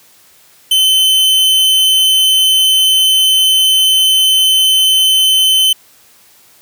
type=tone; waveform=45% pulse; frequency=3061 Hz; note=G7; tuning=42 cents flat; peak=-7 dBFS; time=0.71-5.73 s; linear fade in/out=5 ms; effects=white hiss -46 dBFS RMS until 6.61 s + high-pass 60 Hz 12 dB/octave